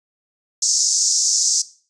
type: band-pass noise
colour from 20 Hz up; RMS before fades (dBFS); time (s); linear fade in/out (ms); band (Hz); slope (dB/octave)
white; -18; 0.62-1.62; 5; 5200 to 7100; 48
effects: noise-tail reverb RT60 0.4 s tail -17 dB re dry + resampled to 22050 Hz